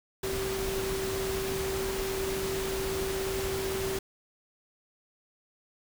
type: tone in noise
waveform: sine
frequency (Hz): 385.1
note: G4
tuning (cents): -31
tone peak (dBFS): -31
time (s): 0.23-3.99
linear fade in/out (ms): 5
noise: pink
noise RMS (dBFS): -35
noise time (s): 0.23-3.99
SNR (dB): +1
effects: none